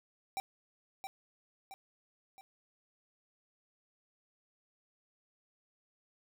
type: tone with echo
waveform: square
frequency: 779 Hz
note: G5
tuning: 11 cents flat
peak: -35 dBFS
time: 0.37-0.4 s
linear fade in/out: 0 ms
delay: 670 ms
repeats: 3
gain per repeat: -6 dB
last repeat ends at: 2.41 s
effects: none